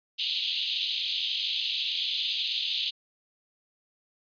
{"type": "band-pass noise", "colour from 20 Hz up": "white", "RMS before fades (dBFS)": -30, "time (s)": [0.18, 2.91], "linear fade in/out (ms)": 20, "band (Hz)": [2900, 4100], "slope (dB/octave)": 48, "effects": ["resampled to 11025 Hz"]}